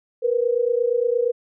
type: tone pair together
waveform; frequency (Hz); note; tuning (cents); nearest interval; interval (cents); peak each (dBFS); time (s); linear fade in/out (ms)
sine; 468 / 496.6; A#4 / B4; +7 / +9; minor second; 102; -20 / -21; 0.22-1.32; 20
effects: none